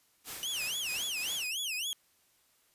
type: noise with tremolo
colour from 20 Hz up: white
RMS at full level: -40 dBFS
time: 0.24-1.49 s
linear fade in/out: 50 ms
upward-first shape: triangle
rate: 3.1 Hz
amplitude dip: 70%
type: tone with vibrato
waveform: sawtooth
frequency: 2902 Hz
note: F#7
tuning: 34 cents flat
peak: -30 dBFS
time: 0.43-1.93 s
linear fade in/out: 0 ms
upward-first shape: sine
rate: 3.6 Hz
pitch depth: 280 cents each way
effects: white hiss -69 dBFS RMS until 2.74 s + resampled to 32000 Hz